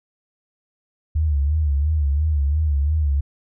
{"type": "tone with vibrato", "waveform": "sine", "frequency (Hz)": 74, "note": "D2", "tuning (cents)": 14, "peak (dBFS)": -16, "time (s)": [1.15, 3.21], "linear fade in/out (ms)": 10, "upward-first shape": "sine", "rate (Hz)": 2.9, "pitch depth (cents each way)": 110, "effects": []}